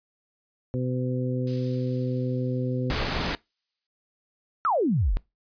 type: harmonic tone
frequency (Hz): 126.8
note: B2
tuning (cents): +46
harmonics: 1 / 2 / 3 / 4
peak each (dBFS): -27 / -30 / -35 / -34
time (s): 0.74-2.91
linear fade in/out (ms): 0
type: noise with exponential decay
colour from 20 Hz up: violet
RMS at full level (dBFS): -31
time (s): 1.47-3.87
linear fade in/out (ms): 2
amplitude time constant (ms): 520
type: noise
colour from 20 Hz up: pink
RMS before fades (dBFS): -27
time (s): 2.9-3.35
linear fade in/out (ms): 0
type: exponential sweep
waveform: sine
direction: down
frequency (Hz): 1391 to 32.7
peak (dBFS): -20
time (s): 4.65-5.17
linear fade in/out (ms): 0
effects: noise-tail reverb RT60 0.2 s tail -21 dB re dry + resampled to 11025 Hz

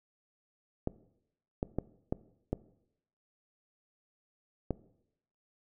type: clicks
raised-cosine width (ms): 2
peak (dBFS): -17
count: 6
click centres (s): 0.874 / 1.629 / 1.786 / 2.125 / 2.53 / 4.707
effects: noise-tail reverb RT60 0.8 s tail -19 dB re dry

